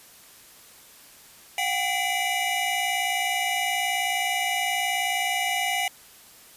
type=tone cluster; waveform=square; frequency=723 / 782 / 2024 / 2327 / 2911 Hz; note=F#5 / G5 / B6 / D7 / F#7; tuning=-40 / -4 / +42 / -17 / -29 cents; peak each=-31 dBFS; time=1.58-5.88 s; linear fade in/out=2 ms; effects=white hiss -50 dBFS RMS until 6.56 s + resampled to 32000 Hz